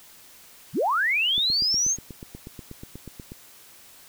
sine linear sweep, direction up, 91 to 6645 Hz, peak -20 dBFS, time 0.73-1.97 s, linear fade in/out 50 ms
click train, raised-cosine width 3 ms, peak -25 dBFS, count 17, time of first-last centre 1.38-3.319 s, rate 8.25 Hz
effects white hiss -50 dBFS RMS until 4.08 s

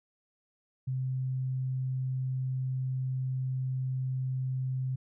sine tone, 130 Hz, C3, 11 cents flat, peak -29 dBFS, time 0.87-4.96 s, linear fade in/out 10 ms, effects none

